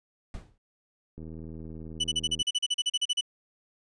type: noise with exponential decay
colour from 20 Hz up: brown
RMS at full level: -34 dBFS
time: 0.34-0.58 s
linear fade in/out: 2 ms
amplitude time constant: 52 ms
type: click train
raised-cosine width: 3 ms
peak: -30 dBFS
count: 100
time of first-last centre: 1.18-2.416 s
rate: 80.1 Hz
type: tone bursts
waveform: 40% pulse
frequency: 2975 Hz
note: F#7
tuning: 9 cents sharp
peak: -23 dBFS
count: 16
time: 2-3.211 s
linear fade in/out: 10 ms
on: 41 ms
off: 37 ms
effects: resampled to 22050 Hz